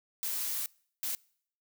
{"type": "noise bursts at uneven times", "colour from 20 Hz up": "blue", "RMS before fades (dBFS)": -34, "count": 2, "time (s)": [[0.23, 0.66], [1.03, 1.15]], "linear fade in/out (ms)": 0, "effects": ["noise-tail reverb RT60 0.6 s tail -25 dB re dry"]}